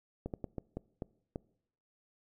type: slowing click train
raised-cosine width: 2 ms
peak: -24 dBFS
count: 7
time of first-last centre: 0.26-1.359 s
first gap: 78 ms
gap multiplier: 1.34
effects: noise-tail reverb RT60 0.7 s tail -23 dB re dry